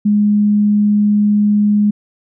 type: tone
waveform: sine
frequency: 207.7 Hz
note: G#3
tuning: in tune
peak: -9 dBFS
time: 0.05-1.91 s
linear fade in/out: 10 ms
effects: none